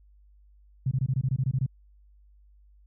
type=tone bursts; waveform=sine; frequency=131 Hz; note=C3; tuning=2 cents sharp; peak=-22 dBFS; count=11; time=0.86-1.663 s; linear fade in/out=5 ms; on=53 ms; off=22 ms; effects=added 50 Hz sine -54 dBFS peak until 2.86 s